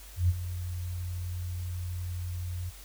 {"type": "tone with ADSR envelope", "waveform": "sine", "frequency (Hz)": 88.8, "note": "F2", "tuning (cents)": 29, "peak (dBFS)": -19, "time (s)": [0.16, 2.71], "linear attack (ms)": 130, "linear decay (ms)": 35, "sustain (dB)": -13, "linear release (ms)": 26, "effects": ["added 50 Hz sine -47 dBFS peak until 2.84 s", "white hiss -51 dBFS RMS until 2.84 s"]}